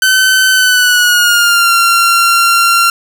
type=tone with pitch glide; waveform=sawtooth; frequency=1526 to 1375.3 Hz; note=G6 to F6; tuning=-47 to -27 cents; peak=-3 dBFS; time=0.02-2.9 s; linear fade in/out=2 ms; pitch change=-180 cents; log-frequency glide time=0.52-1.73 s; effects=none